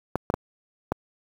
clicks, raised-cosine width 1 ms, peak -9 dBFS, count 4, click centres 0.156 / 0.301 / 0.34 / 0.92 s, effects high-pass 60 Hz 12 dB/octave + 7-bit

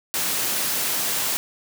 white high-pass noise, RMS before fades -24 dBFS, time 0.14-1.37 s, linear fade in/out 0 ms, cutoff 120 Hz, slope 12 dB/octave, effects none

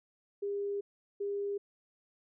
sine tone bursts at uneven times, 403.3 Hz, G4, 49 cents sharp, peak -32 dBFS, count 2, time 0.42-0.81 / 1.2-1.58 s, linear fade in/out 10 ms, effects none

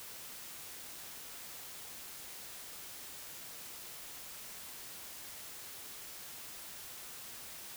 silence, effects white hiss -48 dBFS RMS until 7.76 s

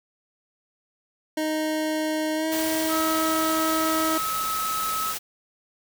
25% pulse tone with pitch glide, 311.1 to 318.4 Hz, D#4 to D#4, 0 to +40 cents, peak -20 dBFS, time 1.37-4.18 s, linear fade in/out 5 ms, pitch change +40 cents, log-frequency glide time 2.35-2.48 s
white noise, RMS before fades -31 dBFS, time 2.51-5.19 s, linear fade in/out 20 ms
triangle tone, 1291 Hz, E6, 37 cents flat, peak -24 dBFS, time 2.88-5.15 s, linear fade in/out 50 ms
effects none

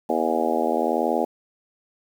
harmonic tone with a mistuned harmonic, 80.8 Hz, E2, 34 cents flat, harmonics 3 / 4 / 5 / 6 / 7 / 8 / 9 / 10, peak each -28 / -28 / -28 / -28 / -28 / -28 / -28 / -28 dBFS, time 0.09-1.25 s, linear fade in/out 5 ms, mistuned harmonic 10, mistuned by +43 cents, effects 8-bit

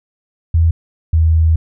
sine tone pair in turn, 82.41 / 80.62 Hz, E2 / E2, 0 / -38 cents, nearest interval unison, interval 38 cents, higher first, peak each -8 dBFS, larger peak neither, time 0.54-0.71 / 1.13-1.56 s, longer second, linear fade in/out 5 ms, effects none

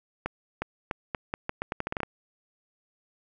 accelerating click train, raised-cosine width 0.5 ms, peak -14 dBFS, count 14, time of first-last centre 0.26-2.032 s, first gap 360 ms, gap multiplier 0.81, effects none

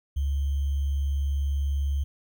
sine tone with sample-and-hold, 70.1 Hz, C#2, 20 cents sharp, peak -23 dBFS, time 0.16-2.04 s, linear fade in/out 10 ms, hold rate 3150 Hz, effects none

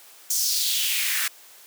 white noise with high-pass filter sweep, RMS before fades -24 dBFS, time 0.3-1.28 s, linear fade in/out 5 ms, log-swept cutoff 6400 to 1600 Hz, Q 2.9, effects white hiss -49 dBFS RMS until 1.66 s + high-pass 400 Hz 12 dB/octave

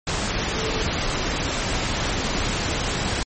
sine tone in noise, 440 Hz, A4, in tune, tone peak -30 dBFS, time 0.56-0.82 s, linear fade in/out 2 ms, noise pink, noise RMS -24 dBFS, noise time 0.07-3.23 s, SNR -9 dB, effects MP3 32 kbps

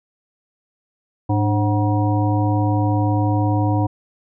harmonic tone with a mistuned harmonic, 105.9 Hz, G#2, 34 cents sharp, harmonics 1 / 3 / 5 / 7 / 9, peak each -17 / -21 / -29 / -26 / -27 dBFS, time 1.29-3.87 s, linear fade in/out 10 ms, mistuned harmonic 3, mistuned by -100 cents, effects none

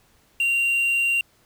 triangle tone with quantisation, 2765 Hz, F7, 18 cents flat, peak -17 dBFS, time 0.4-1.21 s, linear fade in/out 2 ms, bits 7, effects pink hiss -60 dBFS RMS until 1.45 s

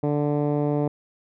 10% pulse tone with low-pass filter, 146.83 Hz, D3, in tune, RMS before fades -23 dBFS, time 0.03-0.88 s, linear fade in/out 5 ms, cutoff 540 Hz, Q 0.79, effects none

